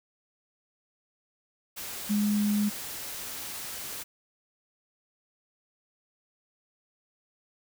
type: tone in noise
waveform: sine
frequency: 207.7 Hz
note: G#3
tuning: in tune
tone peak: -23 dBFS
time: 2.09-2.7 s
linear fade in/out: 20 ms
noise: white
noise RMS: -38 dBFS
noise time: 1.76-4.04 s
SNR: +12 dB
effects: none

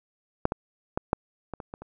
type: clicks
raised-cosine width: 1 ms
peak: -7 / -13 / -12 / -7 / -20 / -23 / -23 / -27 dBFS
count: 8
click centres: 0.454 / 0.521 / 0.975 / 1.131 / 1.537 / 1.602 / 1.739 / 1.82 s
effects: none

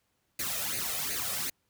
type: noise with flanger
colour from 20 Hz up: white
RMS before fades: -33 dBFS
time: 0.39-1.5 s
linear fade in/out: 5 ms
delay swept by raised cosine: 0.45 to 1.65 ms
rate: 2.7 Hz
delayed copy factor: +0.75
effects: pink hiss -75 dBFS RMS until 1.69 s + high-pass 60 Hz 12 dB/octave

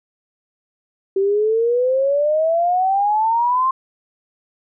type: exponential sweep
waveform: sine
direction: up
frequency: 383.1 to 1066 Hz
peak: -14 dBFS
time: 1.16-3.71 s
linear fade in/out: 5 ms
effects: none

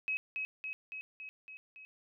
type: tone with echo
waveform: sine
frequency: 2554 Hz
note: D#7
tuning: 45 cents sharp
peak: -31 dBFS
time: 0.08-0.17 s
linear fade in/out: 0 ms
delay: 280 ms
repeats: 6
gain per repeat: -3 dB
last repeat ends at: 1.85 s
effects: none

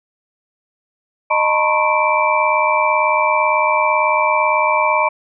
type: tone cluster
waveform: sine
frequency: 616 / 897 / 975 / 1083 / 2336 Hz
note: D#5 / A5 / B5 / C#6 / D7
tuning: -17 / +33 / -23 / -41 / -10 cents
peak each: -19 dBFS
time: 1.3-5.09 s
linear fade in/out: 10 ms
effects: none

